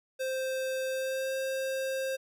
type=tone with pitch glide; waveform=square; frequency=523.3 to 530.6 Hz; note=C5 to C5; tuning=0 to +24 cents; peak=-31 dBFS; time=0.19-2.17 s; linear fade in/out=20 ms; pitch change=+24 cents; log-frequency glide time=0.88-1.34 s; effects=none